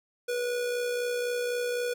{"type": "tone with amplitude modulation", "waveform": "square", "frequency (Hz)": 487.1, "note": "B4", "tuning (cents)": -24, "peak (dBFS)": -27, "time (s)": [0.28, 1.94], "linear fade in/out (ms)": 10, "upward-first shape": "sine", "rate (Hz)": 63.9, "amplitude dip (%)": 35, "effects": []}